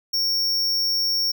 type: tone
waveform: square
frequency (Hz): 5500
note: F8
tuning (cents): -27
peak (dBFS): -20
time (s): 0.13-1.32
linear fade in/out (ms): 10
effects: none

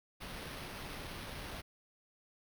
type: noise with sample-and-hold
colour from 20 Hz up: pink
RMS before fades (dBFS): -45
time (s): 0.2-1.62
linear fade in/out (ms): 20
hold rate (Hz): 7350
effects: none

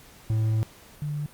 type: tone pair in turn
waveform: triangle / sine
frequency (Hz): 110 / 147.85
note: A2 / D3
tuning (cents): 0 / +12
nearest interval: perfect fourth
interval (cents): 512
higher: second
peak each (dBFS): -19 / -27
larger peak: first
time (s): 0.3-0.63 / 1.02-1.26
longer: first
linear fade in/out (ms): 0
effects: pink hiss -51 dBFS RMS until 1.33 s + Opus 48 kbps

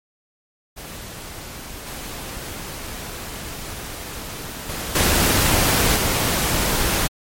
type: noise with level steps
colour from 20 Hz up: pink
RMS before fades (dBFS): -35 / -32 / -28 / -17 / -20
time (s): 0.76-7.08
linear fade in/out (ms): 20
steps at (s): 1.86 / 4.69 / 4.95 / 5.96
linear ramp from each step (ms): 5
effects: MP3 64 kbps

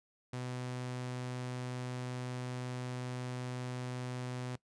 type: tone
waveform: sawtooth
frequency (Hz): 125.4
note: B2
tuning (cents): +27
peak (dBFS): -34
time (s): 0.33-4.56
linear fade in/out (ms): 5
effects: noise-tail reverb RT60 0.1 s tail -20 dB re dry + resampled to 22050 Hz

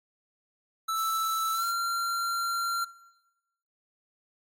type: tone with pitch glide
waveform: square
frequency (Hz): 1318.5 to 1374.5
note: E6 to F6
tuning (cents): 0 to -28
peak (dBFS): -28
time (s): 0.88-2.85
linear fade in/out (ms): 10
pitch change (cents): +72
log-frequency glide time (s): 1.53-1.65
type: noise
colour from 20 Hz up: violet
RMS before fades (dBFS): -38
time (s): 0.94-1.74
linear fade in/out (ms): 50
effects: noise-tail reverb RT60 1.0 s tail -19 dB re dry + AAC 48 kbps

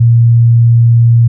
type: tone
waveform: sine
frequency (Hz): 117.1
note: A#2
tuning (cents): +8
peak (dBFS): -3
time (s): 0-1.28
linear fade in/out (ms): 10
effects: none

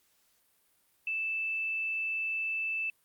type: tone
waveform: sine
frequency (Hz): 2639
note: E7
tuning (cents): +1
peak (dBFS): -30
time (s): 1.07-2.9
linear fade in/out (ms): 2
effects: white hiss -70 dBFS RMS until 3.04 s + Opus 48 kbps

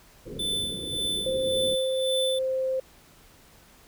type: low-pass noise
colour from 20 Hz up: white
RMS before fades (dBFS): -38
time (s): 0.25-1.76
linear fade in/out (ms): 20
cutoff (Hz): 530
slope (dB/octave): 96
type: tone with tremolo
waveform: square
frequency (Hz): 3520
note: A7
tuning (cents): 0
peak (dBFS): -26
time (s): 0.39-2.39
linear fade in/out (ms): 5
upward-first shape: sine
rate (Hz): 1.8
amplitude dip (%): 65
type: tone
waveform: sine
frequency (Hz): 523.3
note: C5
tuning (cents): 0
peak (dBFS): -24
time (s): 1.26-2.8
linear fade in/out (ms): 5
effects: pink hiss -55 dBFS RMS until 3.87 s

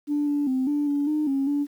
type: tone with pitch steps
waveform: sine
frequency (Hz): 292.7 / 289.7 / 259.9 / 292.3 / 286.5 / 303.6 / 272.9 / 288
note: D4 / D4 / C4 / D4 / D4 / D#4 / C#4 / D4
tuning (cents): -6 / -24 / -11 / -8 / -43 / -42 / -27 / -34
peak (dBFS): -20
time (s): 0.07-1.67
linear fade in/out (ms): 50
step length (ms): 200
effects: tanh soft clip ceiling -17 dBFS + 9-bit

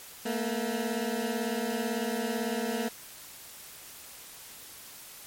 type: beating tone pair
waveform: 20% pulse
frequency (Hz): 220 / 238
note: A3 / A#3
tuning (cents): 0 / +36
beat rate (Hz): 18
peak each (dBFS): -27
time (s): 0.25-2.89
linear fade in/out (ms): 10
effects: white hiss -47 dBFS RMS until 5.26 s + MP3 64 kbps

